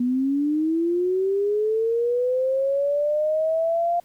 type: linear sweep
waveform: sine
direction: up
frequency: 241.2 to 698.5 Hz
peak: -19 dBFS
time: 0-4 s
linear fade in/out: 5 ms
effects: pink hiss -59 dBFS RMS until 4.04 s